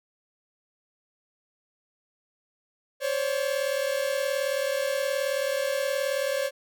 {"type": "tone pair together", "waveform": "45% pulse", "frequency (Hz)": [530.2, 569], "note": ["C5", "C#5"], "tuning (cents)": [23, 45], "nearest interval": "minor second", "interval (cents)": 122, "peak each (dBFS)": -28, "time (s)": [3, 6.51], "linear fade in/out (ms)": 50, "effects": []}